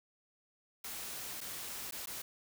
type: noise with dropouts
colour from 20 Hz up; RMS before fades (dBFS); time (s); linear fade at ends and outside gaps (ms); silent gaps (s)
white; -43; 0.84-2.22; 5; 1.406-1.412 / 1.91-1.922 / 2.059-2.071
effects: none